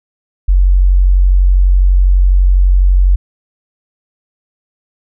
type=tone; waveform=sine; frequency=46.03 Hz; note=F#1; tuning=8 cents flat; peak=-5 dBFS; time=0.48-3.16 s; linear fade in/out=10 ms; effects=none